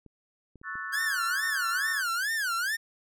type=clicks; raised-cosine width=3 ms; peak=-37 dBFS; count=4; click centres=0.063 / 0.557 / 0.615 / 0.755 s
type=chord; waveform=sine; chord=F# minor seventh; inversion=second; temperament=equal; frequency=1108.7 / 1318.5 / 1480 / 1760 Hz; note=C#6 / E6 / F#6 / A6; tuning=0 / 0 / 0 / 0 cents; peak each=-41 / -41 / -38 / -37 dBFS; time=0.63-2.04 s; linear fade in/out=50 ms
type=tone with vibrato; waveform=45% pulse; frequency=1568 Hz; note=G6; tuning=in tune; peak=-27 dBFS; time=0.92-2.77 s; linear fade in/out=20 ms; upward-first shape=sine; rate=2.3 Hz; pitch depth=260 cents each way
effects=none